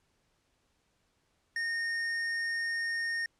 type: tone with hard clipping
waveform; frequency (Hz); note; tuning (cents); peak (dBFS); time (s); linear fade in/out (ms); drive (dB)
sine; 1841; A#6; -22; -32; 1.56-3.26; 2; 9
effects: pink hiss -74 dBFS RMS until 3.39 s + low-pass 9000 Hz 12 dB/octave